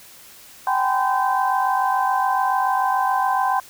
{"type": "tone cluster", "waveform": "sine", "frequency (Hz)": [768, 815, 967, 1026, 1548], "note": ["G5", "G#5", "B5", "C6", "G6"], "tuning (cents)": [-36, -33, -37, -34, -22], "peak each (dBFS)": [-21, -25, -30, -21, -29], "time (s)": [0.67, 3.6], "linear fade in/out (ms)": 2, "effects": ["white hiss -45 dBFS RMS until 3.69 s"]}